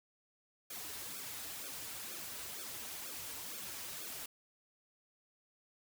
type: noise with flanger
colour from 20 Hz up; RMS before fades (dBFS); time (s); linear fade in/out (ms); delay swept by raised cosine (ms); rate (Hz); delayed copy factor
white; -45; 0.7-4.26; 5; 1 to 5.8; 2.1; -0.95
effects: none